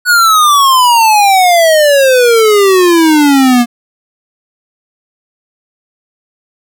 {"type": "exponential sweep", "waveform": "square", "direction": "down", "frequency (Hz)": [1482, 235.4], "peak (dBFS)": -5, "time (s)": [0.05, 3.66], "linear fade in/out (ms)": 50, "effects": []}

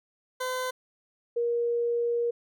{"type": "tone pair in turn", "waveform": ["20% pulse", "sine"], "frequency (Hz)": [510, 472.9], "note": ["C5", "A#4"], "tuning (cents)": [-44, 25], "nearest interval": "minor second", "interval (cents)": 131, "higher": "first", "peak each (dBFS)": -24, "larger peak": "neither", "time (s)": [[0.4, 0.71], [1.36, 2.31]], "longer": "second", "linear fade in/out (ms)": 10, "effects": []}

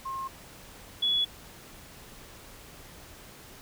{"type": "tone pair in turn", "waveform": "sine", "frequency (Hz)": [1068, 3391], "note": ["C6", "G#7"], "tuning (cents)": [35, 35], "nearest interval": "octave + minor sixth", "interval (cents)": 2000, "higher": "second", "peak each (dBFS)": [-32, -23], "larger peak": "second", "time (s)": [[0.05, 0.28], [1.02, 1.25]], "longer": "neither", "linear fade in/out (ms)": 10, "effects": ["pink hiss -49 dBFS RMS until 3.61 s"]}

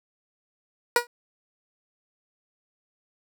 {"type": "tone with exponential decay", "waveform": "15% pulse", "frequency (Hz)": 480.1, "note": "B4", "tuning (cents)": -49, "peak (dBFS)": -7, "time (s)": [0.96, 1.07], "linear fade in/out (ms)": 2, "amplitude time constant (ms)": 23, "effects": []}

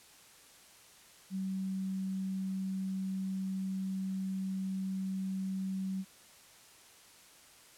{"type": "tone", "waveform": "sine", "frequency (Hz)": 190.5, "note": "G3", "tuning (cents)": -49, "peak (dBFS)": -33, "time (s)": [1.3, 6.05], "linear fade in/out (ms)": 50, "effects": ["white hiss -58 dBFS RMS until 7.77 s", "low-pass 11000 Hz 12 dB/octave"]}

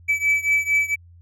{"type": "beating tone pair", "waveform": "triangle", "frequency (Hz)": [2300, 2304.4], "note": ["D7", "D7"], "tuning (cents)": [-37, -33], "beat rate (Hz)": 4.4, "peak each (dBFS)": [-18, -20], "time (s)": [0.08, 0.96], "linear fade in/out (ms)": 20, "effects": ["added 86 Hz sine -45 dBFS peak until 1.21 s"]}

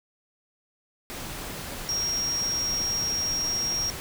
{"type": "tone in noise", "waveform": "sine", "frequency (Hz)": 5600, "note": "F8", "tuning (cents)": 4, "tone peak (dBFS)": -25, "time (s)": [1.89, 3.9], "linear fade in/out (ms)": 0, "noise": "pink", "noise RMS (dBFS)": -36, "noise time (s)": [1.1, 4], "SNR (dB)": 8, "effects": []}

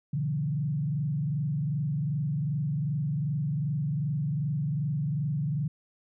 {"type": "tone with frequency modulation", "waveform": "sine", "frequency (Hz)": 146.83, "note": "D3", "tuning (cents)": 0, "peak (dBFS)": -26, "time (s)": [0.13, 5.68], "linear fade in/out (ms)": 5, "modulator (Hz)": 22.6, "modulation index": 0.9, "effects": []}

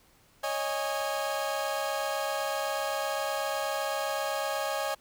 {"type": "chord", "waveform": "30% pulse", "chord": "C# suspended second", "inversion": "none", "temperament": "equal with one note detuned", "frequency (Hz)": [554.4, 622.3, 823], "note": ["C#5", "D#5", "G#5"], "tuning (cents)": [0, 0, -16], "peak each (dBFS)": -31, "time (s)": [0.43, 4.95], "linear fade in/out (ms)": 10, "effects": ["pink hiss -62 dBFS RMS until 5 s"]}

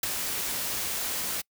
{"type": "noise with ADSR envelope", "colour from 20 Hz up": "white", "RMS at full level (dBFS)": -25, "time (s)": [0.03, 1.42], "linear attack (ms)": 4, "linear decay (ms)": 13, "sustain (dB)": -6, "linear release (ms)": 16, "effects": ["noise-tail reverb RT60 0.1 s tail -26 dB re dry"]}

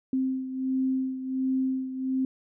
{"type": "beating tone pair", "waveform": "sine", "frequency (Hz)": [261.6, 263], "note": ["C4", "C4"], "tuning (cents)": [0, 9], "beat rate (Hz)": 1.4, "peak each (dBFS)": [-26, -32], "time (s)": [0.13, 2.25], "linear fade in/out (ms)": 2, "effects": []}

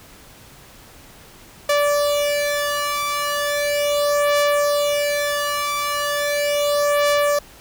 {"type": "beating tone pair", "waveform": "sawtooth", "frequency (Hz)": [581, 581.37], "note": ["D5", "D5"], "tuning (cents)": [-19, -18], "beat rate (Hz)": 0.37, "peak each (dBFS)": [-16, -18], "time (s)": [1.69, 7.39], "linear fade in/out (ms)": 5, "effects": ["pink hiss -45 dBFS RMS until 7.6 s"]}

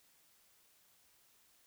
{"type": "silence", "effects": ["white hiss -69 dBFS RMS until 1.66 s"]}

